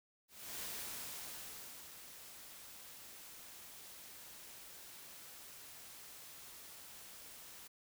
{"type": "noise with ADSR envelope", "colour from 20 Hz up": "white", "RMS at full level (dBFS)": -44, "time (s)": [0.28, 7.68], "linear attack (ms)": 320, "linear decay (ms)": 1300, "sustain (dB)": -10, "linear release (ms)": 12, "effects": []}